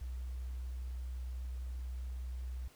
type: tone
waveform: sine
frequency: 62.6 Hz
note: B1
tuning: 24 cents sharp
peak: -38 dBFS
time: 0.01-2.68 s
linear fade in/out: 5 ms
effects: pink hiss -63 dBFS RMS until 2.75 s